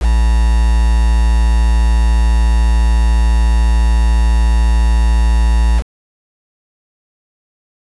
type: tone with quantisation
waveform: triangle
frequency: 57 Hz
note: A#1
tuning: 38 cents flat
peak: -6 dBFS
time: 0-5.83 s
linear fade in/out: 50 ms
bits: 4
effects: resampled to 24000 Hz